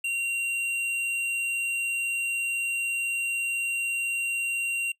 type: tone with hard clipping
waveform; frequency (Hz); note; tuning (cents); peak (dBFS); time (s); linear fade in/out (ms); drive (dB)
sine; 2758; F7; -22; -27; 0.04-4.92; 5; 8
effects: noise-tail reverb RT60 0.1 s tail -22 dB re dry